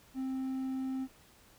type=tone; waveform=triangle; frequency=263 Hz; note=C4; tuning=9 cents sharp; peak=-31 dBFS; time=0.14-1.08 s; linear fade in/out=50 ms; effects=pink hiss -61 dBFS RMS until 1.58 s